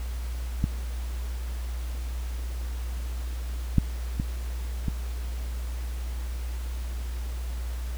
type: clicks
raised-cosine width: 5 ms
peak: -11 / -6 / -14 / -14 dBFS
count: 4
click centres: 0.641 / 3.783 / 4.199 / 4.883 s
effects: added 60 Hz sine -29 dBFS peak until 7.97 s + pink hiss -46 dBFS RMS until 7.97 s